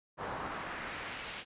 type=noise with band-pass filter sweep; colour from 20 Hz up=brown; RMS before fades=-41 dBFS; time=0.17-1.45 s; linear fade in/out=50 ms; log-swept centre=980 to 3100 Hz; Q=1.3; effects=resampled to 8000 Hz